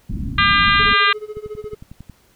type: low-pass noise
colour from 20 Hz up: pink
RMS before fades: -25 dBFS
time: 0.09-0.94 s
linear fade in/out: 10 ms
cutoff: 280 Hz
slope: 48 dB/octave
type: harmonic tone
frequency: 400.9 Hz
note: G4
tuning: 39 cents sharp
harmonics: 3 / 4 / 5 / 6 / 7 / 8 / 9 / 10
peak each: -16 / -18 / -20 / -22 / -23 / -24 / -25 / -26 dBFS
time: 0.38-1.13 s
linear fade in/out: 5 ms
type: tone with tremolo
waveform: triangle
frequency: 424.8 Hz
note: G#4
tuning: 39 cents sharp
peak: -23 dBFS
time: 0.79-1.75 s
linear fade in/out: 10 ms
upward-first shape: sine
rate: 14 Hz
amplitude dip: 90%
type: click train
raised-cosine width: 5 ms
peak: -24 dBFS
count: 9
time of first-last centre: 1.37-2.097 s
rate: 11 Hz
effects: pink hiss -56 dBFS RMS until 2.35 s